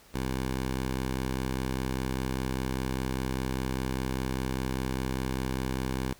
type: tone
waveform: 10% pulse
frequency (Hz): 65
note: C2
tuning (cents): -11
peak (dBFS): -21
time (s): 0.14-6.13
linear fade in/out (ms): 5
effects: pink hiss -56 dBFS RMS until 6.19 s